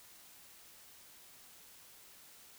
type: silence
effects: white hiss -58 dBFS RMS until 2.58 s